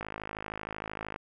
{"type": "click train", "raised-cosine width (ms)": 0.5, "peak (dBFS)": -21, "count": 62, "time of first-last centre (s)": [0.01, 1.161], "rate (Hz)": 53, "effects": []}